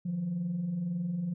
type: tone pair together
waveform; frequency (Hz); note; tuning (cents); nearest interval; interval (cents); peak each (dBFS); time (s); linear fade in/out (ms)
sine; 154.1 / 176; D#3 / F3; -16 / +14; major second; 230; -39 / -29; 0.05-1.34; 10
effects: tanh soft clip ceiling -26 dBFS